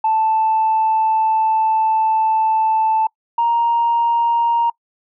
sine tone pair in turn, 880 / 935 Hz, A5 / A#5, 0 / +5 cents, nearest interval minor second, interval 105 cents, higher second, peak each -12 dBFS, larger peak neither, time 0.04-3.07 / 3.38-4.7 s, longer first, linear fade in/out 5 ms, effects noise-tail reverb RT60 0.1 s tail -25 dB re dry + tanh soft clip ceiling -9 dBFS

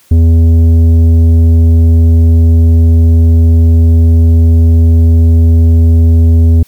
sine tone with tanh clipping, 82.41 Hz, E2, in tune, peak -4 dBFS, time 0.11-6.63 s, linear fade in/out 5 ms, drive 9 dB, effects white hiss -46 dBFS RMS until 6.67 s

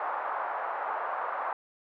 pink band-pass noise, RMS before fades -33 dBFS, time 0-1.53 s, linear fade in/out 2 ms, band 710 to 1300 Hz, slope 24 dB/octave, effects none

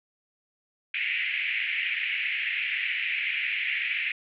pink band-pass noise, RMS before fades -29 dBFS, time 0.94-4.12 s, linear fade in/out 5 ms, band 2000 to 2700 Hz, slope 48 dB/octave, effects none

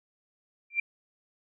sine tone with exponential growth, 2365 Hz, D7, 12 cents sharp, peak -20 dBFS, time 0.7-0.8 s, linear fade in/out 5 ms, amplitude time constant 21 ms, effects none

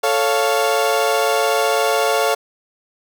30% pulse chord, A augmented, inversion none, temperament equal with one note detuned, 440 / 556 / 698.5 Hz, A4 / C#5 / E#5, 0 / +5 / 0 cents, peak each -17 dBFS, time 0.03-2.35 s, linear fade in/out 10 ms, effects none

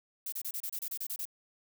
violet noise bursts, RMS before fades -37 dBFS, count 11, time 0.26-1.254 s, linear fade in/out 5 ms, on 64 ms, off 29 ms, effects none

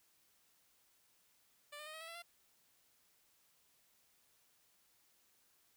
10% pulse tone with pitch steps, 587.3 / 603.1 / 619.4 / 636 / 653.2 / 670.7 / 688.8 Hz, D5 / D5 / D#5 / D#5 / E5 / E5 / F5, 0 / +46 / -8 / +38 / -16 / +30 / -24 cents, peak -40 dBFS, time 1.72-2.224 s, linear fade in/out 10 ms, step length 72 ms, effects white hiss -73 dBFS RMS until 5.76 s

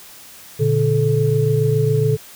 sine tone cluster, 117.7 / 144.9 / 434.4 Hz, A#2 / D3 / A4, +17 / -23 / -22 cents, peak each -18 dBFS, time 0.59-2.17 s, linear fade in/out 20 ms, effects white hiss -41 dBFS RMS until 2.35 s

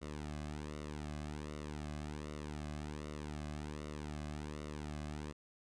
sawtooth tone with flanger, 75 Hz, D2, 37 cents sharp, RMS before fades -44 dBFS, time 0.01-5.33 s, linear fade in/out 20 ms, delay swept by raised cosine 1.2 to 2.19 ms, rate 1.3 Hz, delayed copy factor -0.7, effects resampled to 22050 Hz

